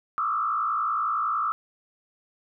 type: tone with frequency modulation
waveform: sine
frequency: 1244.5 Hz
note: D#6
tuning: in tune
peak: -23 dBFS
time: 0.18-1.52 s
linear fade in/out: 0 ms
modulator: 55.4 Hz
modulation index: 1.7
effects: none